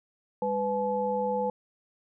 sine tone cluster, 202.2 / 499.6 / 858 Hz, G#3 / B4 / A5, -46 / +20 / -44 cents, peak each -34 / -28 / -30 dBFS, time 0.42-1.5 s, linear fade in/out 2 ms, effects none

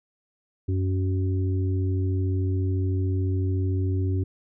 harmonic tone, 93.8 Hz, F#2, 24 cents sharp, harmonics 1 / 3 / 4, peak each -22 / -32 / -34 dBFS, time 0.68-4.24 s, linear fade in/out 10 ms, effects none

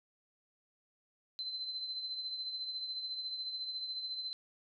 sine tone with tremolo, 4066 Hz, B7, 50 cents sharp, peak -35 dBFS, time 1.39-4.33 s, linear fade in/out 0 ms, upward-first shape triangle, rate 14 Hz, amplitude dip 55%, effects none

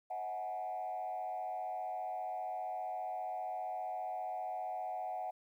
sine tone with frequency modulation, 739 Hz, F#5, 2 cents flat, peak -36 dBFS, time 0.1-5.31 s, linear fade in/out 10 ms, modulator 95 Hz, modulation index 0.85, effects tanh soft clip ceiling -33 dBFS + 12-bit

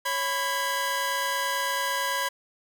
sawtooth tone cluster, 554 / 995 / 1633 Hz, C#5 / B5 / G#6, -1 / +13 / -30 cents, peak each -30 / -24 / -27 dBFS, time 0.05-2.29 s, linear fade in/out 10 ms, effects none

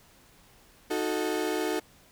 35% pulse chord, D# diminished, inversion none, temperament equal with one note detuned, 311.1 / 365.5 / 440 Hz, D#4 / F#4 / A4, 0 / -21 / 0 cents, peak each -30 dBFS, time 0.9-1.8 s, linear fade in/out 10 ms, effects pink hiss -58 dBFS RMS until 2.11 s

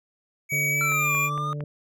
square tone with pitch glide, 2265 to 2400 Hz, C#7 to D7, +37 to +37 cents, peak -23 dBFS, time 0.49-1.3 s, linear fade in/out 50 ms, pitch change +100 cents, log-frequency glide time 0.69-1.07 s
harmonic tone, 146.83 Hz, D3, in tune, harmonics 1 / 2 / 3 / 4, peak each -29 / -44 / -41 / -43 dBFS, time 0.52-1.64 s, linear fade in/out 2 ms
triangle linear two-way sweep, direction down then up, 1369 to 1122 to 1234 Hz, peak -25 dBFS, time 0.81-1.53 s, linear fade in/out 0 ms, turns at 1.17 s
click train, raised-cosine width 0.5 ms, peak -24 dBFS, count 4, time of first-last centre 0.92-1.606 s, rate 4.37 Hz
effects none

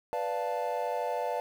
triangle chord, B half-diminished seventh, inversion none, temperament equal, 493.9 / 587.3 / 698.5 / 880 Hz, B4 / D5 / F5 / A5, 0 / 0 / 0 / 0 cents, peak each -33 dBFS, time 0.13-1.4 s, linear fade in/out 0 ms, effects 9-bit

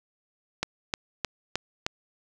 click train, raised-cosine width 0.2 ms, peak -9 dBFS, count 5, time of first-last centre 0.63-1.865 s, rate 3.24 Hz, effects none

